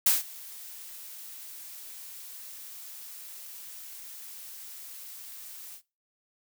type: noise with ADSR envelope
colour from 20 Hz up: blue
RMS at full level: -20 dBFS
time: 0.06-5.82 s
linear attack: 6 ms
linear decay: 160 ms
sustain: -24 dB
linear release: 81 ms
effects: noise-tail reverb RT60 0.3 s tail -22 dB re dry